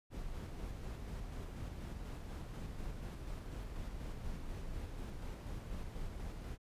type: noise with tremolo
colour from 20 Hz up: brown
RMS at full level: -43 dBFS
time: 0.1-6.58 s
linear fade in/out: 50 ms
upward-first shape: square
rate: 4.1 Hz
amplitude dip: 25%
effects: resampled to 32000 Hz